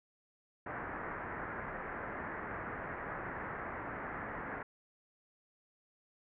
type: low-pass noise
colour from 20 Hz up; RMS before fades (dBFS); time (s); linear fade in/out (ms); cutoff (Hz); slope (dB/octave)
white; -42; 0.66-4.63; 5; 1900; 48
effects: none